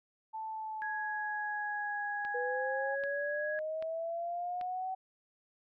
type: tone with pitch glide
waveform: sine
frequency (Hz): 880 to 821.1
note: A5 to G#5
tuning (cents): 0 to -20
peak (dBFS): -37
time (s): 0.33-2.96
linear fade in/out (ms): 20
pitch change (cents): -120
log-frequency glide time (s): 0.48-2.04
type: tone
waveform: sine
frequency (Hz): 1663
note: G#6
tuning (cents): +2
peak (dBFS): -36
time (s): 0.82-3.59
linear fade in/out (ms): 0
type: click train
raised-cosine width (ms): 0.3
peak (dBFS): -31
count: 4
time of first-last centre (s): 2.25-4.612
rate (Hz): 1.27
type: linear sweep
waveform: sine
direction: up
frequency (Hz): 487 to 759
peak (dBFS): -34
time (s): 2.34-4.95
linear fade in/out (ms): 10
effects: none